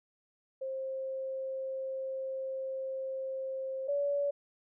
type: tone pair in turn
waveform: sine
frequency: 530 / 569.6 Hz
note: C5 / C#5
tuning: +22 / +47 cents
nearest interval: minor second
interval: 125 cents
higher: second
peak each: -34 / -28 dBFS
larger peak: second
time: 0.61-3.88 / 3.88-4.31 s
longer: first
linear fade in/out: 10 ms
effects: none